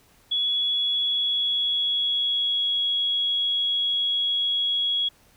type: tone with pitch glide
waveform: sine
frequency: 3377 to 3329 Hz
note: G#7 to G#7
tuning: +28 to +3 cents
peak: -21 dBFS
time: 0.31-5.09 s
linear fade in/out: 10 ms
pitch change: -25 cents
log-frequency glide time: 0.76-2.83 s
effects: pink hiss -58 dBFS RMS until 5.36 s